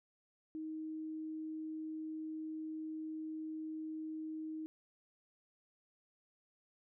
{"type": "tone", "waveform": "sine", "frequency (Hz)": 314.2, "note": "D#4", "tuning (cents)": 17, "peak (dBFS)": -40, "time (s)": [0.55, 4.66], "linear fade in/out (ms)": 0, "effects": []}